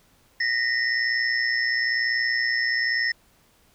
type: tone cluster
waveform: sine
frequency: 1855 / 1976 / 5290 Hz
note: A#6 / B6 / E8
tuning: -9 / 0 / +5 cents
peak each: -23 / -27 / -29 dBFS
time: 0.4-3.12 s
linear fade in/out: 5 ms
effects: pink hiss -60 dBFS RMS until 3.74 s